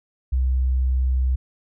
sine tone, 64.3 Hz, C2, 30 cents flat, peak -17 dBFS, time 0.32-1.36 s, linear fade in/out 10 ms, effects none

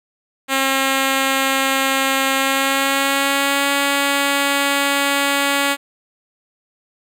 5% pulse tone with pitch glide, 269.1 to 280.7 Hz, C4 to C#4, +49 to +22 cents, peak -4 dBFS, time 0.48-5.77 s, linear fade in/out 50 ms, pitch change +73 cents, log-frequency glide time 2.36-3.71 s, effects none

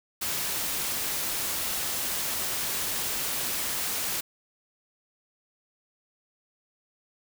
white noise, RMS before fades -30 dBFS, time 0.21-4.21 s, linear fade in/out 10 ms, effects none

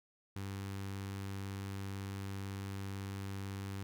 sawtooth tone with notch filter, 98 Hz, G2, in tune, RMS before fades -42 dBFS, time 0.36-3.83 s, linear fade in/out 0 ms, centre 610 Hz, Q 1.8, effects none

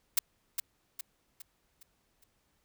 blue noise with echo, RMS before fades -24 dBFS, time 0.17-0.19 s, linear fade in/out 5 ms, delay 410 ms, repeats 5, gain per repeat -7 dB, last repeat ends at 2.24 s, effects pink hiss -74 dBFS RMS until 2.64 s

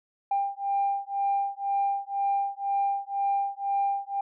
sine beating tone pair, 795 / 797 Hz, G5 / G5, +24 / +28 cents, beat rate 2 Hz, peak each -27 dBFS, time 0.31-4.21 s, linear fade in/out 5 ms, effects tanh soft clip ceiling -18 dBFS

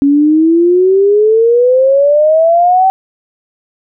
sine exponential sweep, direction up, 277.2 to 772 Hz, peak -5 dBFS, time 0.02-2.9 s, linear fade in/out 0 ms, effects none

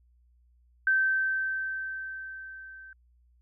sine tone with level ramp, 1550 Hz, G6, 20 cents flat, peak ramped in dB -20 to -45 dBFS, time 0.87-2.93 s, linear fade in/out 2 ms, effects added 60 Hz sine -60 dBFS peak until 3.41 s

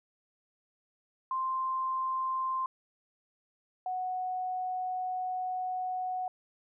sine tone pair in turn, 1046.5 / 738.3 Hz, C6 / F#5, 0 / -4 cents, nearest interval tritone, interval 604 cents, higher first, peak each -29 / -31 dBFS, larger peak first, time 1.31-2.66 / 3.86-6.28 s, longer second, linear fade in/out 2 ms, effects none

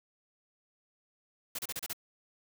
white noise bursts, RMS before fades -37 dBFS, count 6, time 1.55-1.932 s, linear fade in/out 5 ms, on 37 ms, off 32 ms, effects none

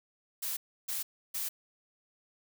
blue noise bursts, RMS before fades -35 dBFS, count 3, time 0.42-1.49 s, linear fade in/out 10 ms, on 150 ms, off 310 ms, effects none

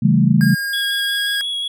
sine chord, A dominant seventh, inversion first, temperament equal with one note detuned, 137.79 / 164.81 / 196 / 220 Hz, C#3 / E3 / G3 / A3, -10 / 0 / 0 / 0 cents, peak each -16 dBFS, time 0.02-0.55 s, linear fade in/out 10 ms
square tone with pitch glide, 1622 to 1635.2 Hz, G#6 to G#6, -41 to -27 cents, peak -21 dBFS, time 0.41-1.41 s, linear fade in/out 0 ms, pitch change +14 cents, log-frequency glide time 1.12-1.18 s
triangle tone with vibrato, 3338 Hz, G#7, 8 cents sharp, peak -19 dBFS, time 0.73-1.68 s, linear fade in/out 5 ms, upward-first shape square, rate 5.6 Hz, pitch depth 11 cents each way
effects none

